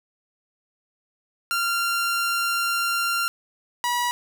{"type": "tone pair in turn", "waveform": "sawtooth", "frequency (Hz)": [1384, 969.4], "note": ["F6", "B5"], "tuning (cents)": [-16, -32], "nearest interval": "tritone", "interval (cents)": 616, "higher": "first", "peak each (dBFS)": -18, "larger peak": "neither", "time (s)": [[1.51, 3.28], [3.84, 4.11]], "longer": "first", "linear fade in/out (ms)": 0, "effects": []}